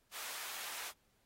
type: high-pass noise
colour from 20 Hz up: pink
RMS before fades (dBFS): -45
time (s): 0.11-0.93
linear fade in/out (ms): 50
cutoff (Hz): 1000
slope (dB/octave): 12
effects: pink hiss -75 dBFS RMS until 1.25 s + AAC 48 kbps